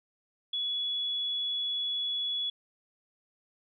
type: tone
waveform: sine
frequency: 3391 Hz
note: G#7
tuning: 35 cents sharp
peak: -29 dBFS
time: 0.53-2.5 s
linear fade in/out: 5 ms
effects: none